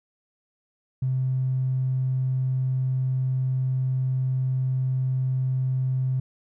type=tone with tanh clipping; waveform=triangle; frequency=130 Hz; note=C3; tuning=11 cents flat; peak=-21 dBFS; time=1.02-6.2 s; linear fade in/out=5 ms; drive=2 dB; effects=none

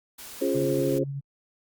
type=noise; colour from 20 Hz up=white; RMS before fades=-42 dBFS; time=0.18-0.99 s; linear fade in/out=10 ms
type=chord; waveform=sine; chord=Db major seventh; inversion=none; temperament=equal with one note detuned; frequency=277.2 / 349.2 / 415.3 / 531.5 Hz; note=Db4 / F4 / Ab4 / C5; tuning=0 / 0 / 0 / +27 cents; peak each=-28 dBFS; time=0.41-1.04 s; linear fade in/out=10 ms
type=tone with tremolo; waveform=sine; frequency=139.2 Hz; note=C#3; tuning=8 cents sharp; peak=-29 dBFS; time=0.54-1.21 s; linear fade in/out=20 ms; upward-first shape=sine; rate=13 Hz; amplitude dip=25%
effects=Opus 48 kbps

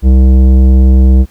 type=tone with tanh clipping; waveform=sine; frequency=64.9 Hz; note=C2; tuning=13 cents flat; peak=-4 dBFS; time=0.02-1.26 s; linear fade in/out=50 ms; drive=13 dB; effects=pink hiss -47 dBFS RMS until 1.3 s

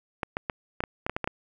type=clicks; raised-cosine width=0.5 ms; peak=-13 dBFS; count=10; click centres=0.232 / 0.369 / 0.498 / 0.805 / 0.838 / 1.065 / 1.096 / 1.165 / 1.243 / 1.275 s; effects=9-bit

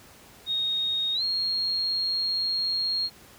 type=tone with pitch glide; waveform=sine; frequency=3729 to 4259 Hz; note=A#7 to C8; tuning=0 to +30 cents; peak=-24 dBFS; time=0.46-3.1 s; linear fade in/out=50 ms; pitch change=+230 cents; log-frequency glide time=1.14-1.23 s; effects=pink hiss -51 dBFS RMS until 3.38 s + high-pass 60 Hz 12 dB/octave

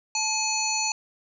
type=harmonic tone with a mistuned harmonic; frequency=870 Hz; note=A5; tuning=20 cents flat; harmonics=1 / 3 / 5 / 7 / 8; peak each=-30 / -30 / -30 / -30 / -30 dBFS; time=0.15-0.92 s; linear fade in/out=2 ms; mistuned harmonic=3; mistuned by=-48 cents; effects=none

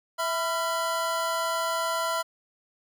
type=tone cluster; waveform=square; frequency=658 / 999 / 1372 Hz; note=E5 / B5 / F6; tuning=-3 / +20 / -31 cents; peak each=-31 dBFS; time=0.18-2.23 s; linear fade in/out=20 ms; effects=none

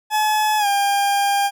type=tone with pitch glide; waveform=40% pulse; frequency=855 to 802.4 Hz; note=A5 to G5; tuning=-50 to +40 cents; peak=-15 dBFS; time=0.1-1.51 s; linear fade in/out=50 ms; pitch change=-110 cents; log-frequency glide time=0.58-0.67 s; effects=none

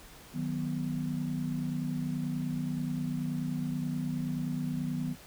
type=chord; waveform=sine; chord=B major; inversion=first; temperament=equal; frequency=155.56 / 185 / 246.9 Hz; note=D#3 / F#3 / B3; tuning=0 / 0 / 0 cents; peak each=-34 / -37 / -34 dBFS; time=0.33-5.16 s; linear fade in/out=50 ms; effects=pink hiss -52 dBFS RMS until 5.26 s

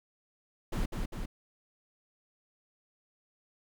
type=noise with echo; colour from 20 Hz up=brown; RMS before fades=-31 dBFS; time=0.72-0.86 s; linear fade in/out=10 ms; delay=200 ms; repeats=2; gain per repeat=-3 dB; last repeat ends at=1.26 s; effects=none

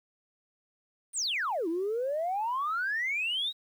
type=exponential two-way sweep; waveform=sine; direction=down then up; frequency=9600 to 317.6 to 3883 Hz; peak=-27 dBFS; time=1.13-3.53 s; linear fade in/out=50 ms; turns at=1.68 s; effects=tanh soft clip ceiling -24 dBFS + 10-bit

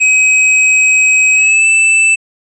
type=tone with pitch glide; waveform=square; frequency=2536 to 2642 Hz; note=D#7 to E7; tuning=+32 to +3 cents; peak=-7 dBFS; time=0-2.16 s; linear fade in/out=20 ms; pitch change=+71 cents; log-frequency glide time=1.33-1.66 s; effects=resampled to 22050 Hz

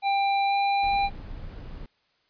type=tone with pitch glide; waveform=square; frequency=793 to 798.1 Hz; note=G5 to G5; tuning=+20 to +31 cents; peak=-22 dBFS; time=0.02-1.1 s; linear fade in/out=50 ms; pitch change=+11 cents; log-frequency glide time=0.47-0.54 s
type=noise; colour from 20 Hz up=brown; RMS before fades=-38 dBFS; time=0.83-1.86 s; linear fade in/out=2 ms
effects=white hiss -68 dBFS RMS until 2.29 s + resampled to 11025 Hz

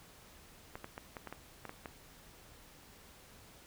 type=clicks; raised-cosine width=0.5 ms; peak=-28 dBFS; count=9; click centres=0.755 / 0.844 / 0.979 / 1.168 / 1.273 / 1.326 / 1.653 / 1.694 / 1.858 s; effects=pink hiss -58 dBFS RMS until 3.66 s

